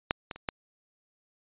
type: clicks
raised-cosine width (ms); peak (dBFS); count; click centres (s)
0.3; -7 / -19 / -28 / -13; 4; 0.109 / 0.312 / 0.36 / 0.488
effects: resampled to 8000 Hz